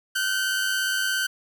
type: tone pair together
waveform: sawtooth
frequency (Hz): 1442 / 1539.2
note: F#6 / G6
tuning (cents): -45 / -32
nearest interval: minor second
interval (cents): 113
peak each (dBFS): -27 / -20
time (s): 0.15-1.27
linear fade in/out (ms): 10
effects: none